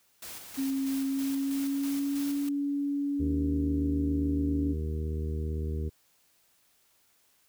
white noise with tremolo, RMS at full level -42 dBFS, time 0.22-2.49 s, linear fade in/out 5 ms, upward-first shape square, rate 3.1 Hz, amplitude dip 40%
sine tone with pitch glide, 270 to 283.9 Hz, C#4 to C#4, -45 to +41 cents, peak -27 dBFS, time 0.57-4.74 s, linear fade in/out 20 ms, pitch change +86 cents, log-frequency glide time 0.98-2.4 s
harmonic tone, 77.78 Hz, D#2, in tune, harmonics 1 / 2 / 3 / 4 / 5 / 6, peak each -30 / -39 / -42 / -45 / -41 / -46 dBFS, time 3.19-5.9 s, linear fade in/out 20 ms
effects white hiss -67 dBFS RMS until 7.48 s

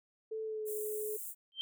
sine tone with pitch glide, 439.6 to 425.6 Hz, A4 to G#4, -2 to +42 cents, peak -36 dBFS, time 0.31-1.17 s, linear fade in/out 10 ms, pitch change -56 cents, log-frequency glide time 0.44-0.71 s
white high-pass noise, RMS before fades -43 dBFS, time 0.65-1.35 s, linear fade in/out 50 ms, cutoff 7600 Hz, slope 48 dB/octave
sine tone with exponential growth, 3136 Hz, G7, in tune, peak -30 dBFS, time 1.52-1.61 s, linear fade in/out 0 ms, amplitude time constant 18 ms
effects none

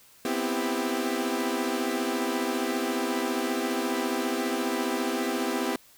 sawtooth chord, C major seventh, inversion third, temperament equal with one note detuned, 246.9 / 261.6 / 329.6 / 396.3 Hz, B3 / C4 / E4 / G4, 0 / 0 / 0 / +19 cents, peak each -28 dBFS, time 0.25-5.76 s, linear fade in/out 2 ms, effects white hiss -56 dBFS RMS until 5.97 s

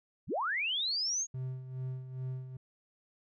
sine linear sweep, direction up, 49 to 6710 Hz, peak -30 dBFS, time 0.27-1.27 s, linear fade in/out 50 ms
triangle tone with tremolo, 129.4 Hz, C3, 19 cents flat, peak -32 dBFS, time 1.34-2.57 s, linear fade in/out 5 ms, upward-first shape sine, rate 2.4 Hz, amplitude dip 65%
effects none

